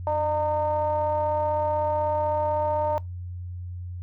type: ring-modulated tone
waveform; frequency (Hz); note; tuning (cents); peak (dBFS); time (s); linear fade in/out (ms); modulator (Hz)
triangle; 155.2; D#3; -4; -17; 0.07-2.98; 0; 758
effects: noise-tail reverb RT60 0.2 s tail -23 dB re dry + added 89 Hz sine -32 dBFS peak until 4.02 s